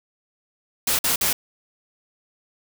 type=noise bursts; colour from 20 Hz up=white; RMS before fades=-21 dBFS; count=3; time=0.87-1.33 s; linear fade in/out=5 ms; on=120 ms; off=50 ms; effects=none